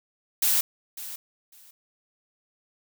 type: noise with echo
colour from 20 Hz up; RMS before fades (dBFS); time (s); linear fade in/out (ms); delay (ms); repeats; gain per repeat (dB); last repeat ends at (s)
blue; -22; 0.42-0.61; 5; 550; 2; -15; 1.71
effects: none